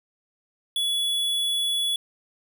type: tone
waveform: square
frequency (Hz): 3400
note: G#7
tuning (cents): +40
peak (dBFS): -23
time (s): 0.76-1.96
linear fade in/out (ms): 2
effects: none